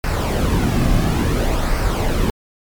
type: noise with flanger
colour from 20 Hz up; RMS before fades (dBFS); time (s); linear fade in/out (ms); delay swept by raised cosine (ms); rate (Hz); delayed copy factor
brown; -17; 0.04-2.3; 0; 0.28 to 2.18; 0.58; -0.5
effects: MP3 96 kbps

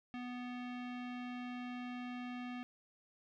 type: tone with low-pass filter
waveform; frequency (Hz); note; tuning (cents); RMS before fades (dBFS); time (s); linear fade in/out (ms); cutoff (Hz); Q
square; 246.9; B3; 0; -44; 0.14-2.63; 0; 2700; 1.9
effects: none

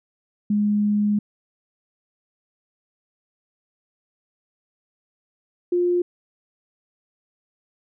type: tone pair in turn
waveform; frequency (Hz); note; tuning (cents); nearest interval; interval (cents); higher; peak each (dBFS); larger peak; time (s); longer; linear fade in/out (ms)
sine; 207.7 / 353.3; G#3 / F4; 0 / +20; major sixth; 920; second; -17; neither; 0.5-1.19 / 5.72-6.02; first; 5
effects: none

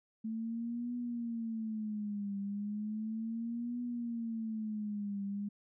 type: tone with vibrato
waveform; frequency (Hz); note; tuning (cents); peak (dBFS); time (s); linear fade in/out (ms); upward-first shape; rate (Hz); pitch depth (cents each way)
sine; 220; A3; 0; -35; 0.24-5.49; 10; triangle; 0.35; 180
effects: none

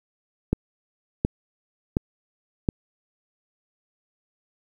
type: click train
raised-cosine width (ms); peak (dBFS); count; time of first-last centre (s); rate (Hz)
3; -7; 4; 0.53-2.688; 1.39
effects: 8-bit

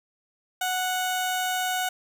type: tone with notch filter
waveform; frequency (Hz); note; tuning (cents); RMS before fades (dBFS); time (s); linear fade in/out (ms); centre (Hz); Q
15% pulse; 738; F#5; -5; -27; 0.61-1.89; 5; 2000; 1.9
effects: none

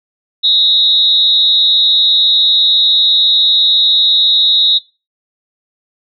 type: tone with amplitude modulation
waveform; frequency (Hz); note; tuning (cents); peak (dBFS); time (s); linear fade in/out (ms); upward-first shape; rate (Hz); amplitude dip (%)
sine; 3786; A#7; +26; -4; 0.43-4.79; 20; sine; 272; 80
effects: noise-tail reverb RT60 0.3 s tail -21 dB re dry

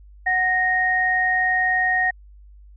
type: tone pair together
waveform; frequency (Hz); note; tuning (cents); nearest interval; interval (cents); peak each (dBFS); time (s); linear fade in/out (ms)
sine; 740 / 1861.5; F#5 / A#6; 0 / -3; octave + major third; 1597; -23 / -18; 0.26-2.11; 10
effects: added 50 Hz sine -43 dBFS peak until 2.76 s

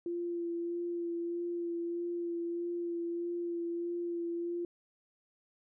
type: tone with vibrato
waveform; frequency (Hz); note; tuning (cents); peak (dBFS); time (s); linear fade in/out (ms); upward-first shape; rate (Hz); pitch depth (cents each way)
sine; 343.3; F4; -30; -33; 0.06-4.65; 2; sine; 1.6; 16
effects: none

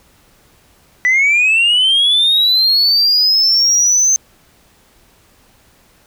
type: linear sweep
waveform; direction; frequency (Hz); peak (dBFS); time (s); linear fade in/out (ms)
sine; up; 1964 to 6272; -7; 1.05-4.16; 0
effects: tanh soft clip ceiling -7 dBFS + pink hiss -51 dBFS RMS until 6.06 s

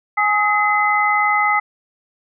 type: tone cluster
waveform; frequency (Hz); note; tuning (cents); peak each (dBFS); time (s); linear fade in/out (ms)
sine; 835 / 1266 / 2041; G#5 / D#6 / C7; +9 / +30 / -44; -18; 0.17-1.6; 10
effects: none

